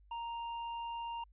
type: tone with tanh clipping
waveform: triangle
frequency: 932.3 Hz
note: A#5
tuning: in tune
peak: -40 dBFS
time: 0.11-1.24 s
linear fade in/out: 5 ms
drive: 14 dB
effects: added 50 Hz sine -60 dBFS peak until 1.32 s + resampled to 8000 Hz